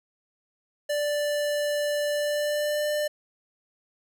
square tone with pitch glide, 587.3 to 596.5 Hz, D5 to D5, 0 to +27 cents, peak -25 dBFS, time 0.89-3.08 s, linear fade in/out 10 ms, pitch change +27 cents, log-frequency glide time 2.1-2.89 s, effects none

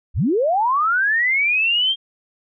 sine linear sweep, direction up, 35.8 to 3218 Hz, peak -15 dBFS, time 0.14-1.96 s, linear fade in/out 50 ms, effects none

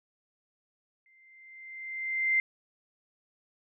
sine tone with exponential growth, 2086 Hz, C7, 6 cents flat, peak -21 dBFS, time 1.06-2.4 s, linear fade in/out 1 ms, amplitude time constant 290 ms, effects none

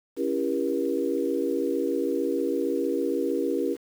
sine chord, C# diminished seventh, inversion none, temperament just, 277.2 / 332.6 / 399.1 / 479 Hz, C#4 / E4 / G4 / Bb4, 0 / +16 / +31 / +47 cents, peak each -29 dBFS, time 0.16-3.77 s, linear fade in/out 50 ms, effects 8-bit

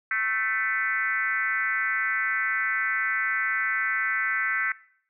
sine tone with frequency modulation, 1767 Hz, A6, 7 cents sharp, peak -23 dBFS, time 0.11-4.72 s, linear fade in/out 2 ms, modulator 224 Hz, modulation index 1.8, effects noise-tail reverb RT60 0.6 s tail -20 dB re dry

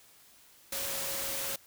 sine tone in noise, 549 Hz, C#5, 17 cents flat, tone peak -44 dBFS, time 0.72-1.56 s, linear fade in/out 5 ms, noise white, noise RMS -35 dBFS, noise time 0.72-1.56 s, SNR -12 dB, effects white hiss -59 dBFS RMS until 1.66 s

